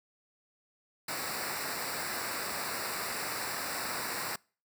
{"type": "noise with comb filter", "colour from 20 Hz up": "pink", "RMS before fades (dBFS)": -36, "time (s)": [1.08, 4.36], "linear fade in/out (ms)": 5, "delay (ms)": 0.31, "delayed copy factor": -0.8, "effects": ["noise-tail reverb RT60 0.4 s tail -26 dB re dry", "high-pass 100 Hz 12 dB/octave"]}